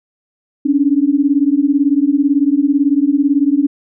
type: beating tone pair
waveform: sine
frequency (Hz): 275 / 293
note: C#4 / D4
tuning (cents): -14 / -4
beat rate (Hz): 18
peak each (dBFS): -13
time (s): 0.65-3.67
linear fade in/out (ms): 10
effects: none